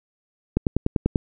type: click train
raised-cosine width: 3 ms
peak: -6 dBFS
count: 7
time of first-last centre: 0.57-1.158 s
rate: 10.2 Hz
effects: none